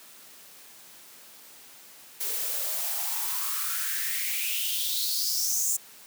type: noise with high-pass filter sweep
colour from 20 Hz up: blue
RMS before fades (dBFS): -29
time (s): 2.2-5.77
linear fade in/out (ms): 10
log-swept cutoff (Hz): 390 to 7400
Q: 5.8
effects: white hiss -50 dBFS RMS until 6.06 s + high-pass 150 Hz 12 dB/octave